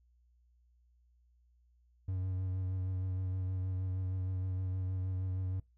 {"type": "tone with vibrato", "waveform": "triangle", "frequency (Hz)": 93.2, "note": "F#2", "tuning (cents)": 13, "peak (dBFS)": -31, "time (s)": [2.08, 5.6], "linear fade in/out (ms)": 5, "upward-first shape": "sine", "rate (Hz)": 6.4, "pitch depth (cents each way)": 21, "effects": ["noise-tail reverb RT60 0.2 s tail -22 dB re dry", "added 60 Hz sine -65 dBFS peak until 5.77 s"]}